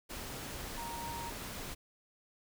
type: tone in noise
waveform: sine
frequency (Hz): 934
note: A#5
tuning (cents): +3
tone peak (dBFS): -41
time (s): 0.77-1.31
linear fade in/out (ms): 20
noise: pink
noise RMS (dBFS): -43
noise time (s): 0.09-1.75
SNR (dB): -1
effects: none